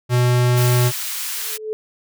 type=tone; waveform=square; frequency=123.2 Hz; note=B2; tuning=4 cents flat; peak=-14 dBFS; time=0.09-0.92 s; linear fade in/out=50 ms
type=high-pass noise; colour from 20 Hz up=white; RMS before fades=-26 dBFS; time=0.56-1.58 s; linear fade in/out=20 ms; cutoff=1400 Hz; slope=12 dB/octave
type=tone with exponential growth; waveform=sine; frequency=432.9 Hz; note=A4; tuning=28 cents flat; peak=-19 dBFS; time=1.33-1.73 s; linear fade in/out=0 ms; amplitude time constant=86 ms
effects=none